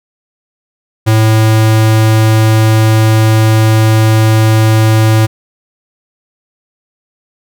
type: tone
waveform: square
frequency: 110 Hz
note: A2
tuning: in tune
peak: -6 dBFS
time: 1.06-5.27 s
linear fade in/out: 20 ms
effects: none